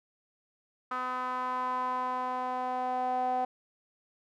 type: tone with band-pass filter sweep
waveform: sawtooth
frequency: 253.2 Hz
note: B3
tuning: 43 cents sharp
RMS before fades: -32 dBFS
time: 0.91-3.45 s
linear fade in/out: 5 ms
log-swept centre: 1200 to 740 Hz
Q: 5.7
effects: none